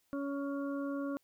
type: harmonic tone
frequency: 280 Hz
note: C#4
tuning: 18 cents sharp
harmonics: 1 / 2 / 4 / 5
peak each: -35 / -41 / -47 / -49 dBFS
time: 0.13-1.17 s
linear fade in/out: 0 ms
effects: white hiss -75 dBFS RMS until 1.23 s